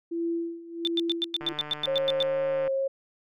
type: tone with tremolo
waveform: sine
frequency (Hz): 336.3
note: E4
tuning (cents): +35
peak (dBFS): -25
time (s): 0.11-1.53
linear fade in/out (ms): 10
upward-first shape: sine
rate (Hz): 1.4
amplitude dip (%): 85
type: tone bursts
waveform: sine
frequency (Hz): 3552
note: A7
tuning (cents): +16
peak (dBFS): -23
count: 12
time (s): 0.85-2.226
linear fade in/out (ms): 0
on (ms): 23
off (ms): 100
type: click train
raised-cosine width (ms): 0.5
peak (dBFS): -24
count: 191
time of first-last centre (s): 1.41-2.677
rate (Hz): 150
type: tone with vibrato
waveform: sine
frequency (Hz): 540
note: C#5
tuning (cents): -45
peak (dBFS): -24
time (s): 1.87-2.88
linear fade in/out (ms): 10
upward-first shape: sine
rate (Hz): 2.2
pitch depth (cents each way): 9
effects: none